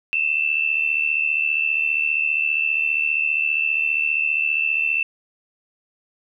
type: tone pair together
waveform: sine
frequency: 2624 / 2699 Hz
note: E7 / E7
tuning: -9 / +40 cents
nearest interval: unison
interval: 49 cents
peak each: -21 dBFS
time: 0.13-5.03 s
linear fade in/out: 0 ms
effects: none